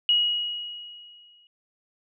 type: tone with exponential decay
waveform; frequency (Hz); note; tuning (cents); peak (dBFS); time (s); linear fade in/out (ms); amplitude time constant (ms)
sine; 2900; F#7; -35; -16; 0.09-1.47; 1; 300
effects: none